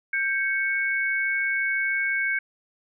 sine tone pair together, 1575.4 / 2217 Hz, G6 / C#7, +8 / 0 cents, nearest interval tritone, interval 592 cents, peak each -25 dBFS, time 0.13-2.39 s, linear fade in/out 5 ms, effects none

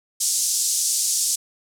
pink band-pass noise, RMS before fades -22 dBFS, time 0.2-1.36 s, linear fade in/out 10 ms, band 5600 to 10000 Hz, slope 24 dB/octave, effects none

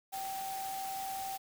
sine tone in noise, 774 Hz, G5, 22 cents flat, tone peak -37 dBFS, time 0.12-1.38 s, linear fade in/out 20 ms, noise white, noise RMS -45 dBFS, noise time 0.12-1.38 s, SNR +5 dB, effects none

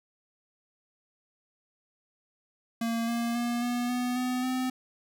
square tone with pitch steps, 230 / 234.2 / 238.4 / 242.7 / 247.1 / 251.5 / 256.1 Hz, A#3 / A#3 / A#3 / B3 / B3 / B3 / C4, -23 / +8 / +39 / -30 / +1 / +32 / -37 cents, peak -28 dBFS, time 2.81-4.7 s, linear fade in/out 5 ms, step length 270 ms, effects none

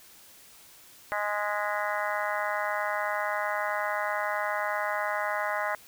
harmonic tone with a mistuned harmonic, 207.7 Hz, G#3, in tune, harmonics 3 / 4 / 5 / 6 / 7 / 8 / 9 / 10, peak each -33 / -34 / -35 / -36 / -36 / -37 / -38 / -38 dBFS, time 1.12-5.75 s, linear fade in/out 0 ms, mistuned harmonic 10, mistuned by -65 cents, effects white hiss -53 dBFS RMS until 5.87 s

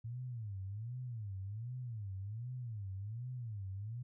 sine tone with vibrato, 110 Hz, A2, in tune, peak -40 dBFS, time 0.04-4.03 s, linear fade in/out 10 ms, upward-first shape sine, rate 1.3 Hz, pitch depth 250 cents each way, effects none

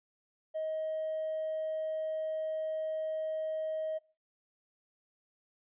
sine tone with hard clipping, 630 Hz, D#5, 21 cents sharp, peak -33 dBFS, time 0.54-3.99 s, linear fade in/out 20 ms, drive 1 dB, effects noise-tail reverb RT60 0.4 s tail -24 dB re dry + resampled to 8000 Hz

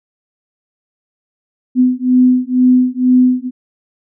sine beating tone pair, 251.4 / 253.5 Hz, B3 / B3, +31 / +45 cents, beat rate 2.1 Hz, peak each -11 dBFS, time 1.75-3.51 s, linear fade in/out 50 ms, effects none

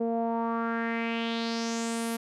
sawtooth tone with low-pass filter sweep, 230 Hz, A#3, 23 cents flat, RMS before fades -30 dBFS, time 0-2.17 s, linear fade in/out 10 ms, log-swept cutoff 530 to 12000 Hz, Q 3.6, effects none

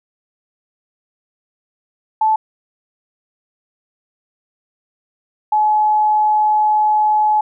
sine tone pair in turn, 871 / 851.6 Hz, A5 / G#5, -18 / +43 cents, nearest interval unison, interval 39 cents, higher first, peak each -11 dBFS, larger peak neither, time 2.21-2.36 / 5.52-7.41 s, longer second, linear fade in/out 5 ms, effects none

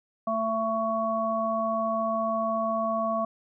harmonic tone, 223.2 Hz, A3, 25 cents sharp, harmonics 1 / 3 / 5, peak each -32 / -27 / -29 dBFS, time 0.27-3.25 s, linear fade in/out 5 ms, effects none

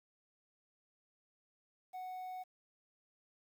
triangle tone with quantisation, 740 Hz, F#5, in tune, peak -40 dBFS, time 1.93-2.44 s, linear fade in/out 20 ms, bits 11, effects none

